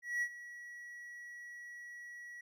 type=tone with ADSR envelope; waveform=triangle; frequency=1928 Hz; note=B6; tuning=42 cents flat; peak=-29 dBFS; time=0.02-2.41 s; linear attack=200 ms; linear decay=63 ms; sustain=-16 dB; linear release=5 ms; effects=none